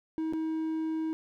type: tone with dropouts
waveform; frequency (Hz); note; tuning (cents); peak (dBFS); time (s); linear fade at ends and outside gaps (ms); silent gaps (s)
triangle; 318.6; D#4; +41; -27; 0.18-1.13; 0; 0.326-0.335
effects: none